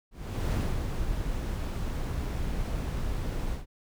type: noise with ADSR envelope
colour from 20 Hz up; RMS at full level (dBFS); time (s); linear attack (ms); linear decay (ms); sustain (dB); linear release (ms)
brown; -26; 0.11-3.66; 410; 290; -5; 140
effects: none